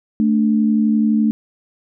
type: tone pair together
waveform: sine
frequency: 220 / 291.8 Hz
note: A3 / D4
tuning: 0 / -11 cents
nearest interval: perfect fourth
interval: 489 cents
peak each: -13 / -20 dBFS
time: 0.2-1.31 s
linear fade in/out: 0 ms
effects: none